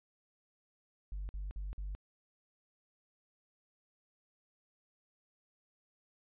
sine tone bursts, 49 Hz, G1, in tune, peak -36 dBFS, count 4, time 1.12-1.95 s, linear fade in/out 0 ms, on 170 ms, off 50 ms, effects tanh soft clip ceiling -35 dBFS + resampled to 8000 Hz

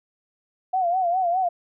sine tone with vibrato, 720 Hz, F#5, 47 cents flat, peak -19 dBFS, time 0.73-1.49 s, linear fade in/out 10 ms, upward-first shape sine, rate 4.9 Hz, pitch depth 100 cents each way, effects none

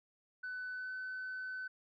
sine tone with pitch glide, 1500 to 1513.9 Hz, F#6 to F#6, +23 to +39 cents, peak -38 dBFS, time 0.43-1.68 s, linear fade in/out 10 ms, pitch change +16 cents, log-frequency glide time 0.71-0.92 s, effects tanh soft clip ceiling -37 dBFS

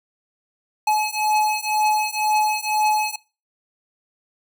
square beating tone pair, 852 / 854 Hz, G#5 / G#5, +44 / +48 cents, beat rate 2 Hz, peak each -22 dBFS, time 0.87-3.16 s, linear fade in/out 5 ms, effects noise-tail reverb RT60 0.3 s tail -21 dB re dry

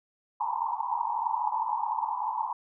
white band-pass noise, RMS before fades -30 dBFS, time 0.4-2.53 s, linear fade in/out 5 ms, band 850 to 1000 Hz, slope 96 dB/octave, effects none

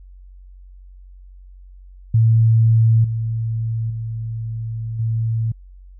sine tone with level steps, 112.9 Hz, A2, 45 cents sharp, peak -10 / -19 / -23 / -17 dBFS, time 2.14-5.52 s, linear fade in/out 5 ms, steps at 3.04 / 3.9 / 4.99 s, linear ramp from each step 5 ms, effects added 46 Hz sine -39 dBFS peak until 5.99 s

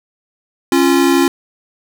square tone pair together, 274.7 / 346.1 Hz, C#4 / F4, -16 / -16 cents, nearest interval major third, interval 400 cents, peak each -13 dBFS, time 0.72-1.28 s, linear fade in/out 2 ms, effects none

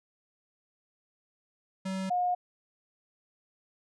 square / sine tone pair in turn, 190.1 / 717.7 Hz, F#3 / F5, +47 / +47 cents, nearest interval octave + major seventh, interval 2300 cents, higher second, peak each -32 / -25 dBFS, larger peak second, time 1.85-2.1 / 2.1-2.35 s, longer neither, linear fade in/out 10 ms, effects resampled to 22050 Hz

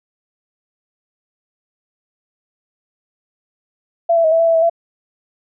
sine tone with pitch steps, 675 / 666 / 634 / 657 / 665 / 661 / 652 / 673 Hz, E5 / E5 / D#5 / E5 / E5 / E5 / E5 / E5, +41 / +18 / +32 / -6 / +15 / +5 / -19 / +36 cents, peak -10 dBFS, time 4.09-4.698 s, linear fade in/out 10 ms, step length 76 ms, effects none

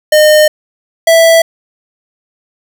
square tone pair in turn, 610 / 659 Hz, D#5 / E5, -34 / -1 cents, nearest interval minor second, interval 133 cents, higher second, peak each -4 dBFS, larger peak neither, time 0.12-0.48 / 1.07-1.42 s, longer first, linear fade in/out 5 ms, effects none

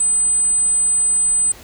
sine tone, 8100 Hz, B8, 43 cents sharp, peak -13 dBFS, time 0-1.52 s, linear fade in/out 5 ms, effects pink hiss -41 dBFS RMS until 1.63 s

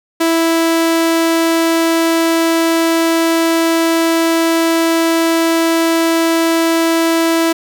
sawtooth tone, 329.6 Hz, E4, in tune, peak -7 dBFS, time 0.2-7.53 s, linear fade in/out 10 ms, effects none

